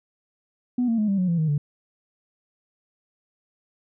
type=tone with pitch steps; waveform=sine; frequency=246.9 / 229 / 212.5 / 197.1 / 182.84 / 169.61 / 157.34 / 145.96 Hz; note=B3 / A#3 / G#3 / G3 / F#3 / E3 / D#3 / D3; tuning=0 / -31 / +40 / +10 / -20 / +50 / +20 / -10 cents; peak=-18 dBFS; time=0.78-1.58 s; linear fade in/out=5 ms; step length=100 ms; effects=tanh soft clip ceiling -16 dBFS